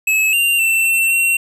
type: tone with pitch steps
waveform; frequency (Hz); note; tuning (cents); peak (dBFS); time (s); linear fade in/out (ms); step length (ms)
square; 2586 / 2779 / 2683 / 2698 / 2728; E7 / F7 / E7 / E7 / F7; -34 / -9 / +30 / +40 / -41; -13; 0.07-1.37; 5; 260
effects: none